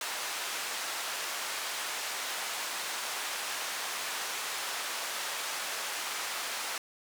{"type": "band-pass noise", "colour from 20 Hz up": "pink", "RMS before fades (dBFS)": -36, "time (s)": [0.01, 6.78], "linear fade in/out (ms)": 2, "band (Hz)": [880, 11000], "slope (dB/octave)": 12, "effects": []}